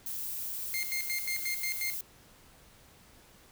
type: noise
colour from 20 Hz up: violet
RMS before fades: -37 dBFS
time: 0.06-2.01 s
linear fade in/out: 2 ms
type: tone with tremolo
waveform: sawtooth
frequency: 2116 Hz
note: C7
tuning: 19 cents sharp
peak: -28 dBFS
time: 0.74-1.94 s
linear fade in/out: 0 ms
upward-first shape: square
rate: 5.6 Hz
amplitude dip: 80%
effects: pink hiss -58 dBFS RMS until 3.51 s